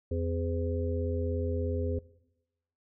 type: harmonic tone with a mistuned harmonic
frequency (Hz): 85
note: F2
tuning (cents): -46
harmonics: 1 / 3 / 5 / 6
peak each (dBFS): -30 / -37 / -36 / -37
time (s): 0.11-1.99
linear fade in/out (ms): 5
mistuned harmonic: 5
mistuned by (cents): -49
effects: noise-tail reverb RT60 0.9 s tail -20 dB re dry